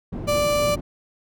white low-pass noise, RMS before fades -30 dBFS, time 0.12-0.81 s, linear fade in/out 10 ms, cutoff 260 Hz, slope 12 dB/octave
35% pulse tone, 587.3 Hz, D5, in tune, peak -17 dBFS, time 0.27-0.76 s, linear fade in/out 20 ms
effects none

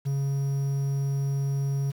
triangle tone with quantisation, 138.59 Hz, C#3, in tune, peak -22 dBFS, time 0.05-1.92 s, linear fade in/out 20 ms, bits 8, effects none

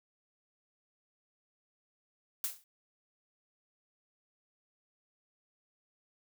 blue noise with exponential decay, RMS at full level -31 dBFS, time 2.44-2.64 s, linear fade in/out 1 ms, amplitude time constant 43 ms, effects none

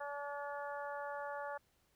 harmonic tone, 286.7 Hz, D4, 42 cents flat, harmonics 2 / 3 / 4 / 5 / 6, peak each -44 / -45 / -49 / -49 / -51 dBFS, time 0-1.58 s, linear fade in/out 10 ms, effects pink hiss -75 dBFS RMS until 1.95 s

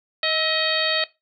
harmonic tone with a mistuned harmonic, 630 Hz, D#5, 21 cents sharp, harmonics 1 / 2 / 3 / 4 / 5 / 6 / 7, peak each -27 / -31 / -27 / -28 / -28 / -27 / -27 dBFS, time 0.23-1.04 s, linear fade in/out 2 ms, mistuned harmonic 2, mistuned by +61 cents, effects noise-tail reverb RT60 0.2 s tail -17 dB re dry

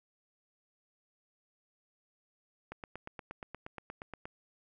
click train, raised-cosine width 0.5 ms, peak -27 dBFS, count 14, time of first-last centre 2.72-4.255 s, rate 8.47 Hz, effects none

